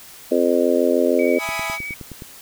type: harmonic tone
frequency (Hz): 86.6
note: F2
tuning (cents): -14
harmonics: 3 / 4 / 5 / 6 / 7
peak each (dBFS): -21 / -21 / -21 / -21 / -21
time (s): 0.31-1.39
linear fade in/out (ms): 10
type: tone with vibrato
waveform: sine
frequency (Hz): 2269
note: C#7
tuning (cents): +40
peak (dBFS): -27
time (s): 1.19-1.94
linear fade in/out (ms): 2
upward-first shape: sine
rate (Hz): 12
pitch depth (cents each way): 14
type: chord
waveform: sawtooth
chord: E major seventh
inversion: none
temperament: equal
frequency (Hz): 659.3 / 830.6 / 987.8 / 1244.5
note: E5 / G#5 / B5 / D#6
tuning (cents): 0 / 0 / 0 / 0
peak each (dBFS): -27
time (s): 1.38-1.79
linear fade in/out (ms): 50
type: click train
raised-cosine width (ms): 3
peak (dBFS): -21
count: 8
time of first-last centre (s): 1.49-2.221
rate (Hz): 9.57
effects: white hiss -42 dBFS RMS until 2.41 s